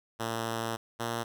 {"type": "tone pair in turn", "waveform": "5% pulse", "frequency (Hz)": [114, 116.53], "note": ["A#2", "A#2"], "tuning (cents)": [-38, 0], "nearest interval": "unison", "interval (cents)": 38, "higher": "second", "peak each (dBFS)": -20, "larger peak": "neither", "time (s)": [[0.19, 0.77], [0.99, 1.24]], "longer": "first", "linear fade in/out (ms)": 20, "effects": []}